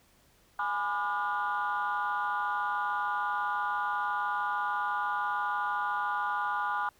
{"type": "chord", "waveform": "sine", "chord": "G# diminished seventh", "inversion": "none", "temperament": "just", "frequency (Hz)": [830.6, 996.7, 1196.1, 1435.3], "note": ["G#5", "B5", "D6", "F6"], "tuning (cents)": [0, 16, 31, 47], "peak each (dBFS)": -33, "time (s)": [0.59, 6.89], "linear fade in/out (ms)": 2, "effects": ["tanh soft clip ceiling -22 dBFS", "pink hiss -64 dBFS RMS until 6.99 s"]}